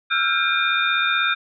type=tone cluster; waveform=sine; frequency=1337 / 1413 / 1591 / 2410 / 3637 Hz; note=E6 / F6 / G6 / D7 / A#7; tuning=+24 / +20 / +25 / +44 / -43 cents; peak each=-24 dBFS; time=0.1-1.35 s; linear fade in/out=20 ms; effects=none